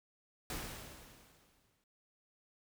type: noise with exponential decay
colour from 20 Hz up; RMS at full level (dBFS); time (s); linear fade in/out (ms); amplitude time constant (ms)
pink; -40; 0.5-1.84; 2; 290
effects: none